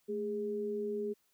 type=tone pair together; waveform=sine; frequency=218.3 / 412.1 Hz; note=A3 / G#4; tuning=-13 / -13 cents; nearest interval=major seventh; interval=1100 cents; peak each=-40 / -34 dBFS; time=0.08-1.14 s; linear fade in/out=20 ms; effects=white hiss -74 dBFS RMS until 1.33 s